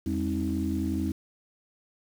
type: tone cluster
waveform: sine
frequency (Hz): 84.4 / 202.9 / 267.8 / 319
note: E2 / G#3 / C4 / D#4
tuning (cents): +41 / -40 / +40 / +43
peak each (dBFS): -31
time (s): 0.06-1.12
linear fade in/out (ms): 5
effects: tanh soft clip ceiling -17 dBFS + 8-bit